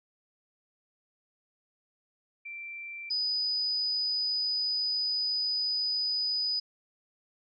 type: tone pair in turn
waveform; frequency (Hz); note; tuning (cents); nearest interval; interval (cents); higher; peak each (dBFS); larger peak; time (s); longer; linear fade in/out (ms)
sine; 2349 / 4977; D7 / D#8; 0 / 0; octave + minor second; 1300; second; -38 / -27; second; 2.45-3.1 / 3.1-6.6; second; 10
effects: none